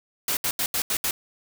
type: noise bursts at uneven times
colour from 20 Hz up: white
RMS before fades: -25 dBFS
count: 6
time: 0.28-0.37 / 0.44-0.51 / 0.59-0.66 / 0.74-0.82 / 0.9-0.97 / 1.04-1.11 s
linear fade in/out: 2 ms
effects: none